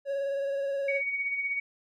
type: tone with vibrato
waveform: triangle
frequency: 554.4 Hz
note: C#5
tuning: in tune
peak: -26 dBFS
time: 0.05-1.02 s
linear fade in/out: 50 ms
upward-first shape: sine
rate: 19 Hz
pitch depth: 23 cents each way
type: tone with tremolo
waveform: sine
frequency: 2242 Hz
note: C#7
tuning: 19 cents sharp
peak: -26 dBFS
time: 0.88-1.6 s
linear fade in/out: 5 ms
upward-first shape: sine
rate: 16 Hz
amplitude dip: 50%
effects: none